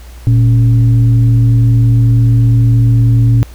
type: tone with frequency modulation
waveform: sine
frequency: 116.54 Hz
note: A#2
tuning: in tune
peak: -5 dBFS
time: 0.27-3.43 s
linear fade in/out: 0 ms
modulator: 162 Hz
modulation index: 0.39
effects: added 60 Hz sine -30 dBFS peak until 3.54 s + pink hiss -41 dBFS RMS until 3.54 s

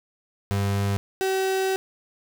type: tone pair in turn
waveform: 35% pulse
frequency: 99.8 / 381.6 Hz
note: G2 / G4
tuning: +32 / -47 cents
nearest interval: octave + major seventh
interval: 2321 cents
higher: second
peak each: -20 dBFS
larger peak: neither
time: 0.51-0.97 / 1.21-1.76 s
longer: second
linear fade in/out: 0 ms
effects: none

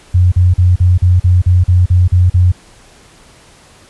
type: tone bursts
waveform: sine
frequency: 89.8 Hz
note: F2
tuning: 49 cents sharp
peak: -5 dBFS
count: 11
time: 0.14-2.52 s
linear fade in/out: 10 ms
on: 180 ms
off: 40 ms
effects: pink hiss -43 dBFS RMS until 3.89 s + resampled to 24000 Hz

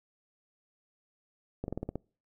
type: slowing click train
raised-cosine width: 2 ms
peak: -21 dBFS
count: 7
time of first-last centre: 1.64-1.956 s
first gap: 41 ms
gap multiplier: 1.1
effects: noise-tail reverb RT60 0.4 s tail -26 dB re dry

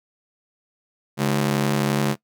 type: ring-modulated tone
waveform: sawtooth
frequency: 174.4 Hz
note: F3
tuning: 2 cents flat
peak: -12 dBFS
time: 1.17-2.16 s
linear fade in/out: 50 ms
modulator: 35.8 Hz
effects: noise-tail reverb RT60 0.1 s tail -20 dB re dry

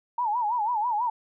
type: tone with vibrato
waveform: sine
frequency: 905 Hz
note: A5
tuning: 48 cents sharp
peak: -23 dBFS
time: 0.18-1.1 s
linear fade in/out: 5 ms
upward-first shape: sine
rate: 6.1 Hz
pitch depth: 160 cents each way
effects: none

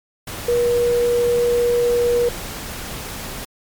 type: tone in noise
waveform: sine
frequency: 479.8 Hz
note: A#4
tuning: 50 cents sharp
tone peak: -14 dBFS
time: 0.48-2.29 s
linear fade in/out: 5 ms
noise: pink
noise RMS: -30 dBFS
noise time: 0.27-3.45 s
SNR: +13 dB
effects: MP3 96 kbps

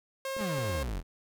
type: tone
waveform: sawtooth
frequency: 536 Hz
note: C5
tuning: 42 cents sharp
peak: -29 dBFS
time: 0.25-0.83 s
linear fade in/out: 2 ms
type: clicks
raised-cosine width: 2 ms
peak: -31 dBFS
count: 7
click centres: 0.366 / 0.408 / 0.585 / 0.644 / 0.696 / 0.751 / 0.885 s
type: exponential sweep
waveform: 40% pulse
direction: down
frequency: 238.1 to 38.89 Hz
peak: -31 dBFS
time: 0.37-1.03 s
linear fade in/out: 50 ms
effects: none

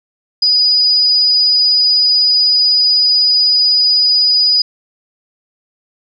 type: tone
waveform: sine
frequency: 4942 Hz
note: D#8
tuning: 13 cents flat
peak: -8 dBFS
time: 0.42-4.62 s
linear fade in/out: 5 ms
effects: none

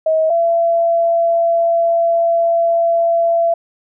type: tone pair in turn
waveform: sine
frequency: 636 / 674.1 Hz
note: D#5 / E5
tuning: +38 / +39 cents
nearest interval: minor second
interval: 101 cents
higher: second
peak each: -11 dBFS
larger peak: neither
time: 0.06-0.3 / 0.3-3.54 s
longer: second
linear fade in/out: 5 ms
effects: none

